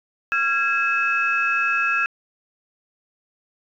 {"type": "tone cluster", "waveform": "sine", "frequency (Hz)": [1370, 1648, 2591], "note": ["F6", "G#6", "E7"], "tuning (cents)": [-34, -14, -30], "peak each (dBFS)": -22, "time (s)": [0.32, 2.06], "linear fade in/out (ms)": 0, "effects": ["tanh soft clip ceiling -9 dBFS"]}